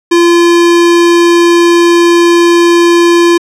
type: tone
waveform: square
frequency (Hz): 343.3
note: F4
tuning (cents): -30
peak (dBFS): -4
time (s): 0.11-3.38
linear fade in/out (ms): 10
effects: low-pass 8000 Hz 12 dB/octave